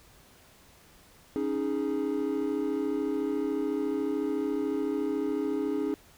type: chord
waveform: triangle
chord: C# suspended second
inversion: none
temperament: equal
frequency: 277.2 / 311.1 / 415.3 Hz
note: C#4 / D#4 / G#4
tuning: 0 / 0 / 0 cents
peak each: -29 dBFS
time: 1.36-5.94 s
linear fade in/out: 0 ms
effects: tanh soft clip ceiling -18 dBFS + pink hiss -57 dBFS RMS until 6.17 s